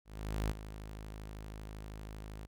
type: tone with ADSR envelope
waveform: sawtooth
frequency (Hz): 52.7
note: G#1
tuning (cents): +26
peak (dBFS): -27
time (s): 0.05-2.47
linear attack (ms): 460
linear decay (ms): 10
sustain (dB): -13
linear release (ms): 24
effects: none